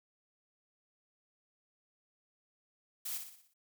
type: noise with echo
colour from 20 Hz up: blue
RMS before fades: -39 dBFS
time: 3.05-3.18 s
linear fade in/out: 10 ms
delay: 60 ms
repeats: 6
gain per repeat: -6 dB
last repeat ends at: 3.54 s
effects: none